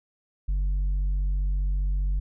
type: tone with tanh clipping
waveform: triangle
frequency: 47.55 Hz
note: F#1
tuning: 48 cents sharp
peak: -23 dBFS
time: 0.48-2.2 s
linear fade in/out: 10 ms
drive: 8 dB
effects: none